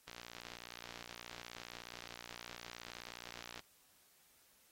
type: click train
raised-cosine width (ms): 0.2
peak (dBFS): -30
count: 209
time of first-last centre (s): 0.08-3.594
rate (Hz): 59.2
effects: white hiss -69 dBFS RMS until 4.71 s + AAC 48 kbps